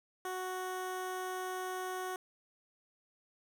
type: tone with notch filter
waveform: 15% pulse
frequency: 370 Hz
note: F#4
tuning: in tune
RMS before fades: -39 dBFS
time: 0.25-2.16 s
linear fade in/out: 2 ms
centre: 4200 Hz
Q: 2
effects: none